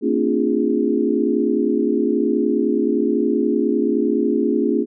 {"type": "tone cluster", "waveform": "sine", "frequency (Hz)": [228.9, 268, 298.1, 351.9, 413], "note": ["A#3", "C4", "D4", "F4", "G#4"], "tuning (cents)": [-31, 42, 26, 13, -10], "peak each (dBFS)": -22, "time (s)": [0.01, 4.86], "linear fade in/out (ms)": 50, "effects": []}